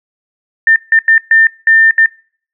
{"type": "tone bursts at uneven times", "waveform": "sine", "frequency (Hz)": 1800, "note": "A6", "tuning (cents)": 39, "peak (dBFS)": -4, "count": 6, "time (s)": [[0.67, 0.76], [0.92, 0.99], [1.08, 1.18], [1.31, 1.47], [1.67, 1.91], [1.98, 2.06]], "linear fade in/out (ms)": 2, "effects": ["noise-tail reverb RT60 0.5 s tail -26 dB re dry"]}